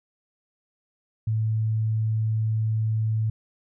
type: tone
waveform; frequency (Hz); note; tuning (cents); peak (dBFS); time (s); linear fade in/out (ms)
sine; 110; A2; 0; -21; 1.27-3.3; 5
effects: none